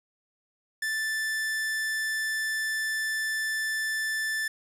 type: tone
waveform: 45% pulse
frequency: 1760 Hz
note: A6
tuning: in tune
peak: -27 dBFS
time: 0.82-4.48 s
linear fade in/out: 5 ms
effects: resampled to 32000 Hz + 9-bit